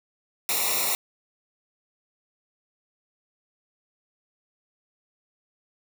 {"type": "noise with comb filter", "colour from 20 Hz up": "white", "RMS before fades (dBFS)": -25, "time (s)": [0.49, 0.95], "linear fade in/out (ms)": 0, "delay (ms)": 0.63, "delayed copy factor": -0.9, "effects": []}